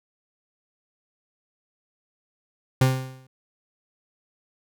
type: tone with exponential decay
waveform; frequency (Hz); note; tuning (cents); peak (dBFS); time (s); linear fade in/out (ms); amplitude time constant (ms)
40% pulse; 130.4; C3; -5; -13; 2.81-3.27; 5; 100
effects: none